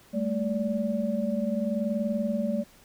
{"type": "tone cluster", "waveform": "sine", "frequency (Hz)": [201.9, 222.6, 578], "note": ["G#3", "A3", "D5"], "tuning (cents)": [-49, 20, -28], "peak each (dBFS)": [-30, -28, -31], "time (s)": [0.13, 2.64], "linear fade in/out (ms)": 20, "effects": ["pink hiss -56 dBFS RMS until 2.84 s"]}